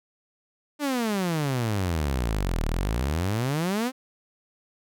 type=exponential two-way sweep; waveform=sawtooth; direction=down then up; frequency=301.8 to 36.71 to 268.1 Hz; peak=-20 dBFS; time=0.79-3.92 s; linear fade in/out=50 ms; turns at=2.66 s; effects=none